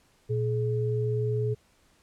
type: tone pair together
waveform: sine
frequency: 118.43 / 424.1 Hz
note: A#2 / G#4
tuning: +28 / +36 cents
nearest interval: octave + minor seventh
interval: 2208 cents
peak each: -26 / -29 dBFS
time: 0.29-1.55 s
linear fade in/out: 20 ms
effects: pink hiss -64 dBFS RMS until 2.02 s + low-pass 11000 Hz 12 dB/octave